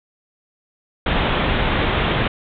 pink low-pass noise, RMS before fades -19 dBFS, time 1.06-2.28 s, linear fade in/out 5 ms, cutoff 3700 Hz, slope 96 dB/octave, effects none

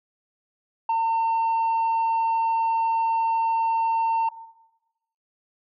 sine tone, 907 Hz, A#5, 48 cents flat, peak -17 dBFS, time 0.89-4.29 s, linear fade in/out 5 ms, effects noise-tail reverb RT60 1.0 s tail -18 dB re dry + tanh soft clip ceiling -19 dBFS

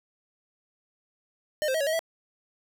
square tone with pitch steps, 608 / 524 / 638 / 560 / 632 / 656 Hz, D#5 / C5 / D#5 / C#5 / D#5 / E5, -40 / +2 / +43 / +18 / +27 / -9 cents, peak -25 dBFS, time 1.62-1.992 s, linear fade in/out 0 ms, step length 62 ms, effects none

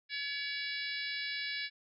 harmonic tone, 568 Hz, C#5, 42 cents sharp, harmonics 3 / 4 / 5 / 6 / 7 / 8 / 9, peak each -41 / -40 / -47 / -46 / -42 / -47 / -45 dBFS, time 0.09-1.7 s, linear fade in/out 50 ms, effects none

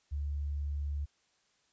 sine tone, 72.2 Hz, D2, 29 cents flat, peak -32 dBFS, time 0.11-1.06 s, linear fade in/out 20 ms, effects white hiss -72 dBFS RMS until 1.72 s + resampled to 16000 Hz

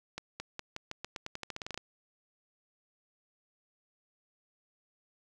accelerating click train, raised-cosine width 0.2 ms, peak -21 dBFS, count 17, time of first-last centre 0.18-1.776 s, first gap 220 ms, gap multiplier 0.88, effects none

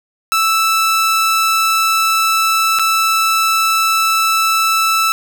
sawtooth tone with dropouts, 1318.5 Hz, E6, in tune, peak -8 dBFS, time 0.32-5.12 s, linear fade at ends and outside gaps 0 ms, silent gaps 2.788-2.795 s, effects none

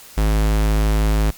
square tone, 53 Hz, G#1, 36 cents sharp, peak -15 dBFS, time 0.17-1.31 s, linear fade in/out 10 ms, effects white hiss -42 dBFS RMS until 1.37 s + Opus 48 kbps

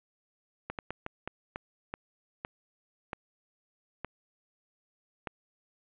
slowing click train, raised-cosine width 0.5 ms, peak -20 dBFS, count 11, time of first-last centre 0.7-5.272 s, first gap 88 ms, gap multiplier 1.34, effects resampled to 8000 Hz + 9-bit

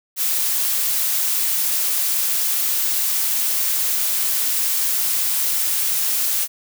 blue noise, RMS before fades -20 dBFS, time 0.16-6.48 s, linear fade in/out 50 ms, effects none

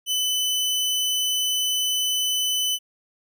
sawtooth tone, 3010 Hz, F#7, 29 cents sharp, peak -18 dBFS, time 0.06-2.79 s, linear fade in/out 50 ms, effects none

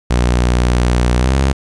sawtooth tone with pitch glide, 60.7 to 67.35 Hz, B1 to C#2, -29 to -49 cents, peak -7 dBFS, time 0.1-1.53 s, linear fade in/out 10 ms, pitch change +180 cents, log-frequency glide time 1.16-1.36 s, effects resampled to 22050 Hz + 8-bit

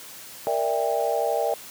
sine chord, E half-diminished seventh, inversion second, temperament equal with one note detuned, 466.2 / 587.3 / 659.3 / 798.2 Hz, Bb4 / D5 / E5 / G5, 0 / 0 / 0 / +31 cents, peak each -27 dBFS, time 0.47-1.54 s, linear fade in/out 0 ms, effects white hiss -42 dBFS RMS until 1.7 s + high-pass 100 Hz 12 dB/octave

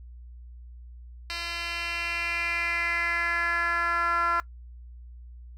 10% pulse tone with band-pass filter sweep, 341.3 Hz, F4, 40 cents flat, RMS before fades -27 dBFS, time 1.3-4.4 s, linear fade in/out 0 ms, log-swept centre 3500 to 1300 Hz, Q 4, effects noise-tail reverb RT60 0.1 s tail -20 dB re dry + added 60 Hz sine -42 dBFS peak until 5.57 s

